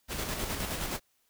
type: noise with tremolo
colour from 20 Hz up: pink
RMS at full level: -33 dBFS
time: 0.08-1 s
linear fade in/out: 50 ms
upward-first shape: square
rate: 9.6 Hz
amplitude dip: 35%
effects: white hiss -72 dBFS RMS until 1.29 s